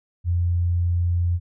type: tone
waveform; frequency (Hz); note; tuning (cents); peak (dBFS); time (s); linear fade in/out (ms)
sine; 87.1; F2; -4; -18; 0.24-1.4; 50
effects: none